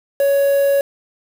triangle tone with quantisation, 558 Hz, C#5, 11 cents sharp, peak -10 dBFS, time 0.2-0.81 s, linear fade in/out 2 ms, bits 5, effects none

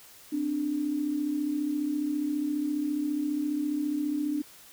sine tone pair together, 261.6 / 296.3 Hz, C4 / D4, 0 / +15 cents, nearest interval major second, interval 215 cents, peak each -34 / -27 dBFS, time 0.32-4.42 s, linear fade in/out 10 ms, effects white hiss -52 dBFS RMS until 4.72 s

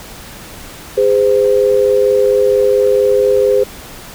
sine tone pair together, 409 / 513.4 Hz, G#4 / C5, -26 / -33 cents, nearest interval major third, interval 393 cents, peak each -11 dBFS, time 0.97-3.64 s, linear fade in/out 10 ms, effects pink hiss -33 dBFS RMS until 4.14 s

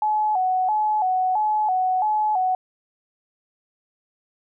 sine tone with vibrato, 796 Hz, G5, 26 cents sharp, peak -18 dBFS, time 0.02-2.55 s, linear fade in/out 2 ms, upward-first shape square, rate 1.5 Hz, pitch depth 120 cents each way, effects none

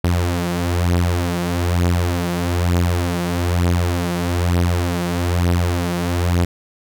sawtooth beating tone pair, 86.7 / 87.8 Hz, F2 / F2, -12 / +10 cents, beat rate 1.1 Hz, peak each -17 / -14 dBFS, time 0.04-6.45 s, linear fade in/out 5 ms, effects none

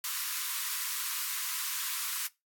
white high-pass noise, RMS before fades -34 dBFS, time 0.04-2.27 s, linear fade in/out 2 ms, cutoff 960 Hz, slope 96 dB/octave, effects noise-tail reverb RT60 0.2 s tail -19 dB re dry + AAC 64 kbps

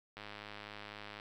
click train, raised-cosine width 0.3 ms, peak -30 dBFS, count 108, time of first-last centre 0.17-1.199 s, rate 104 Hz, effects 11-bit

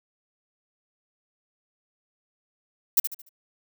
violet noise with echo, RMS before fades -18 dBFS, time 2.97-3 s, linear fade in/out 5 ms, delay 73 ms, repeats 4, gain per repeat -9 dB, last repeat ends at 3.292 s, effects none

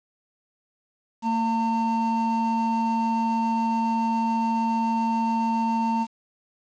triangle tone pair together, 226.9 / 907.6 Hz, A#3 / A#5, -47 / -47 cents, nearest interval 2 octaves, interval 2400 cents, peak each -22 dBFS, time 1.22-6.07 s, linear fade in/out 50 ms, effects resampled to 16000 Hz + 8-bit

